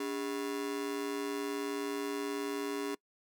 45% pulse ring-modulated tone, 346.3 Hz, F4, 15 cents flat, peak -31 dBFS, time 0-2.95 s, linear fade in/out 5 ms, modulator 59.4 Hz, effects noise-tail reverb RT60 0.1 s tail -24 dB re dry

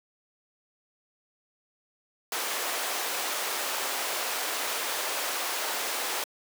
pink high-pass noise, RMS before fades -31 dBFS, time 2.32-6.24 s, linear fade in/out 2 ms, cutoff 530 Hz, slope 12 dB/octave, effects high-pass 300 Hz 12 dB/octave

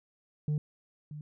sine tone with echo, 150 Hz, D3, 37 cents sharp, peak -24 dBFS, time 0.48-0.58 s, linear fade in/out 2 ms, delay 630 ms, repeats 1, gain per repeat -15 dB, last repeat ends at 1.21 s, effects tanh soft clip ceiling -26 dBFS

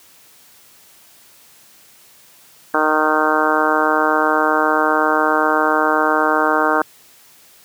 harmonic tone, 154.6 Hz, D#3, 11 cents flat, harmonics 2 / 3 / 4 / 5 / 6 / 7 / 8 / 9 / 10, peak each -22 / -22 / -22 / -22 / -22 / -22 / -22 / -22 / -22 dBFS, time 2.74-6.82 s, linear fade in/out 2 ms, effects white hiss -48 dBFS RMS until 7.64 s + high-pass 80 Hz 12 dB/octave

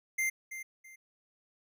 square tone with echo, 2093 Hz, C7, in tune, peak -29 dBFS, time 0.18-0.3 s, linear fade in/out 10 ms, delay 330 ms, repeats 2, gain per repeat -11 dB, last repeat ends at 0.96 s, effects none

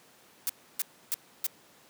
blue noise bursts, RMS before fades -29 dBFS, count 4, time 0.47-1.466 s, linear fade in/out 0 ms, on 24 ms, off 300 ms, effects pink hiss -58 dBFS RMS until 1.89 s + high-pass 200 Hz 12 dB/octave

